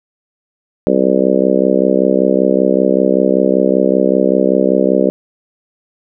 harmonic tone, 65.2 Hz, C2, 5 cents flat, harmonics 3 / 4 / 5 / 6 / 7 / 8 / 9, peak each -17 / -17 / -17 / -17 / -17 / -17 / -17 dBFS, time 0.87-5.1 s, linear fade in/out 0 ms, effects none

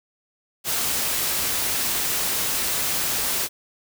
white noise, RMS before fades -24 dBFS, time 0.64-3.49 s, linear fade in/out 50 ms, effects none

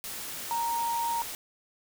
sine tone in noise, 932.3 Hz, A#5, in tune, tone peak -27 dBFS, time 0.51-1.22 s, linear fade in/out 0 ms, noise white, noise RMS -38 dBFS, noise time 0.04-1.35 s, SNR +8 dB, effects none

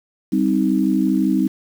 sine chord, C minor, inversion second, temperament just, 196.22 / 261.6 / 314 Hz, G3 / C4 / Eb4, +2 / 0 / +16 cents, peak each -19 dBFS, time 0.32-1.48 s, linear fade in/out 10 ms, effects 7-bit

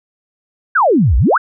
sine exponential two-way sweep, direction down then up, 1684 to 53 to 1684 Hz, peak -8 dBFS, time 0.75-1.38 s, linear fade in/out 10 ms, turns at 1.17 s, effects none

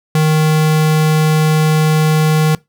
square tone, 155.56 Hz, D#3, in tune, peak -10 dBFS, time 0.15-2.55 s, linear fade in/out 2 ms, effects noise-tail reverb RT60 0.2 s tail -22 dB re dry

